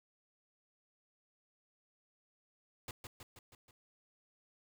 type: noise with echo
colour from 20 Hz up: pink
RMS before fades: -44 dBFS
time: 2.88-2.91 s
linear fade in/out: 2 ms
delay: 160 ms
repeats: 5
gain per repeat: -4 dB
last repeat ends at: 3.71 s
effects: none